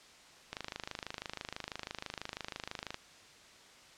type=click train; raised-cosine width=0.2 ms; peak=-21 dBFS; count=64; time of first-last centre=0.53-2.944 s; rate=26.1 Hz; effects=white hiss -57 dBFS RMS until 3.97 s + low-pass 6000 Hz 12 dB/octave